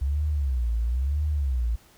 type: tone with vibrato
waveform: sine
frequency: 65.41 Hz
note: C2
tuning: in tune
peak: -22 dBFS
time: 0.01-1.76 s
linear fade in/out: 10 ms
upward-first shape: sine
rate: 1 Hz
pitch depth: 250 cents each way
effects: pink hiss -56 dBFS RMS until 1.97 s